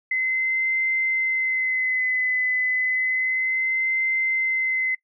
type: tone with vibrato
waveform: sine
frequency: 2043 Hz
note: C7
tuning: 42 cents flat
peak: -20 dBFS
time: 0.11-4.95 s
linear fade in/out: 5 ms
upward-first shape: sine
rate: 0.31 Hz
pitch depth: 26 cents each way
effects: noise-tail reverb RT60 0.1 s tail -23 dB re dry